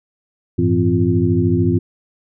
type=tone cluster; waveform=sine; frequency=95.2 / 108.8 / 168.3 / 260.3 / 347.9 Hz; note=F#2 / A2 / E3 / C4 / F4; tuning=+50 / -19 / +36 / -9 / -7 cents; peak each=-19 dBFS; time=0.58-1.79 s; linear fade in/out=10 ms; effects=none